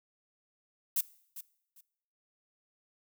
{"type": "noise with echo", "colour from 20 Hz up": "violet", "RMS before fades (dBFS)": -29, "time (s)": [0.96, 1.01], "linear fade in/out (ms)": 5, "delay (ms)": 400, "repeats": 2, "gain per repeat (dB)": -14, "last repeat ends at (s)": 1.81, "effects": ["noise-tail reverb RT60 0.7 s tail -20 dB re dry"]}